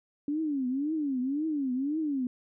sine tone with vibrato, 282.3 Hz, C#4, 32 cents sharp, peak -27 dBFS, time 0.28-2.27 s, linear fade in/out 2 ms, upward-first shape triangle, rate 1.9 Hz, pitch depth 240 cents each way, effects none

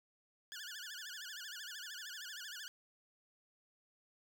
15% pulse tone with vibrato, 1586 Hz, G6, 20 cents sharp, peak -39 dBFS, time 0.52-2.68 s, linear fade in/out 0 ms, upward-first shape sine, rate 13 Hz, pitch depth 190 cents each way, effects none

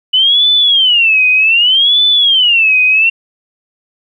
sine tone with vibrato, 2960 Hz, F#7, in tune, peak -6 dBFS, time 0.13-3.1 s, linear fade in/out 10 ms, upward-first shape sine, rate 0.65 Hz, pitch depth 290 cents each way, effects 8-bit

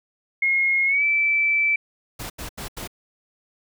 sine tone with pitch glide, 2154 to 2322 Hz, C7 to D7, +50 to -20 cents, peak -17 dBFS, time 0.42-1.76 s, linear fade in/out 5 ms, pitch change +130 cents, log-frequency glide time 0.86-1.04 s
pink noise bursts, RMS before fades -33 dBFS, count 4, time 2.19-2.876 s, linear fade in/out 10 ms, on 110 ms, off 82 ms
effects none

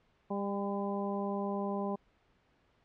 harmonic tone with a mistuned harmonic, 199.8 Hz, G3, 33 cents sharp, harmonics 1 / 2 / 3 / 4 / 5, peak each -35 / -38 / -40 / -41 / -42 dBFS, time 0.3-1.96 s, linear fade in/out 10 ms, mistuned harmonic 5, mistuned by +21 cents, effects pink hiss -70 dBFS RMS until 2.84 s + low-pass 3000 Hz 12 dB/octave

